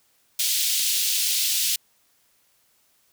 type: high-pass noise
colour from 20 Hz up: pink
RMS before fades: -23 dBFS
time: 0.39-1.76 s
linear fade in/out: 5 ms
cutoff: 3100 Hz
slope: 24 dB/octave
effects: white hiss -64 dBFS RMS until 3.12 s